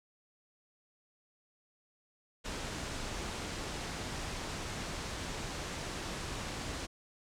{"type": "low-pass noise", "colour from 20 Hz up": "pink", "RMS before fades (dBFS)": -40, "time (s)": [2.44, 6.87], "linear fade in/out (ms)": 20, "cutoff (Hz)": 8200, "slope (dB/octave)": 24, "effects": []}